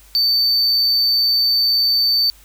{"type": "tone", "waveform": "triangle", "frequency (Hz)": 4559, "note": "C#8", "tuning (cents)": 48, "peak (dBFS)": -12, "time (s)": [0.15, 2.3], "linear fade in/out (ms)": 0, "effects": ["added 50 Hz sine -47 dBFS peak until 2.44 s", "white hiss -49 dBFS RMS until 2.44 s"]}